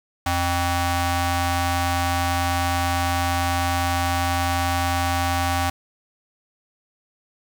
sawtooth ring-modulated tone, 349.4 Hz, F4, 1 cent sharp, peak -13 dBFS, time 0.26-5.7 s, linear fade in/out 5 ms, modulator 434 Hz, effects 7-bit

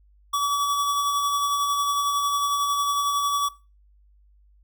square tone with tremolo, 1142 Hz, D6, 49 cents flat, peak -21 dBFS, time 0.33-3.49 s, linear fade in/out 10 ms, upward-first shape sine, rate 11 Hz, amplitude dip 30%, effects noise-tail reverb RT60 0.3 s tail -18 dB re dry + added 50 Hz sine -54 dBFS peak until 4.63 s

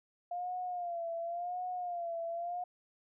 sine tone with vibrato, 698.5 Hz, F5, in tune, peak -35 dBFS, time 0.31-2.64 s, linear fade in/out 5 ms, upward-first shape sine, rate 0.92 Hz, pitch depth 74 cents each way, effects none

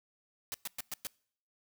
white noise bursts, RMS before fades -38 dBFS, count 5, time 0.52-1.07 s, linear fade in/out 0 ms, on 22 ms, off 110 ms, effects noise-tail reverb RT60 0.6 s tail -25 dB re dry

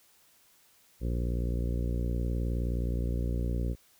harmonic tone, 59.3 Hz, A#1, 30 cents sharp, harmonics 1 / 2 / 3 / 4 / 5 / 6 / 7 / 8 / 9, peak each -29 / -35 / -39 / -41 / -43 / -45 / -46 / -47 / -48 dBFS, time 1-3.76 s, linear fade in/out 50 ms, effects white hiss -63 dBFS RMS until 3.99 s

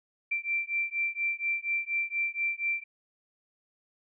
sine beating tone pair, 2349 / 2353.2 Hz, D7 / D7, 0 / +3 cents, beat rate 4.2 Hz, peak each -31 dBFS, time 0.31-2.84 s, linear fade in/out 10 ms, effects none

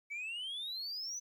sine exponential sweep, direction up, 2253 to 6100 Hz, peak -36 dBFS, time 0.1-1.2 s, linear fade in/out 20 ms, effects tanh soft clip ceiling -37 dBFS + 12-bit

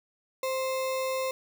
sine tone with sample-and-hold, 523.3 Hz, C5, in tune, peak -27 dBFS, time 0.43-1.31 s, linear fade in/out 2 ms, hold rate 1575 Hz, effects none

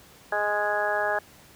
harmonic tone, 207.7 Hz, G#3, in tune, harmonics 2 / 3 / 4 / 5 / 6 / 7 / 8, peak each -34 / -28 / -29 / -37 / -35 / -35 / -28 dBFS, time 0.32-1.19 s, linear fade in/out 5 ms, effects pink hiss -52 dBFS RMS until 1.55 s + high-pass 60 Hz 12 dB/octave

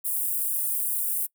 white high-pass noise, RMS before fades -27 dBFS, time 0.04-1.27 s, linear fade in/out 20 ms, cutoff 8800 Hz, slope 48 dB/octave, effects noise-tail reverb RT60 0.1 s tail -23 dB re dry

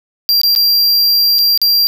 square tone with dropouts, 4745 Hz, D8, 17 cents sharp, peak -9 dBFS, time 0.29-1.87 s, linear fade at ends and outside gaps 0 ms, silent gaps 0.415-0.434 / 0.551-0.561 / 1.385-1.389 / 1.576-1.616 s, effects none

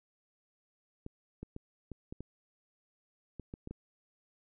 clicks, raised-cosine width 3 ms, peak -29 dBFS, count 10, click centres 1.064 / 1.43 / 1.564 / 1.917 / 2.125 / 2.206 / 3.397 / 3.539 / 3.674 / 3.71 s, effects none

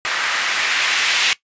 violet noise with low-pass filter sweep, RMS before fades -19 dBFS, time 0.05-1.33 s, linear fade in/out 0 ms, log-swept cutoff 1600 to 2500 Hz, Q 1.4, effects noise-tail reverb RT60 0.1 s tail -18 dB re dry + resampled to 16000 Hz

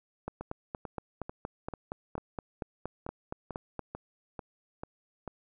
two click trains, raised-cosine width 1 ms, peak -24 / -21 dBFS, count 12 / 16, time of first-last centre 0.41-5.277 / 0.28-3.793 s, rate 2.26 / 4.27 Hz, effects none

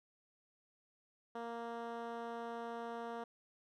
10% pulse tone with band-pass filter, 233.1 Hz, A#3, in tune, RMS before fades -44 dBFS, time 1.35-3.24 s, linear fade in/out 5 ms, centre 540 Hz, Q 0.69, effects none

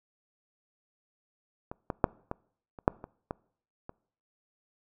clicks, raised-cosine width 1 ms, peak -24 / -17 / -6 / -19 / -30 / -6 / -26 / -19 / -27 dBFS, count 9, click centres 1.715 / 1.902 / 2.042 / 2.314 / 2.788 / 2.879 / 3.041 / 3.309 / 3.894 s, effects noise-tail reverb RT60 0.6 s tail -24 dB re dry

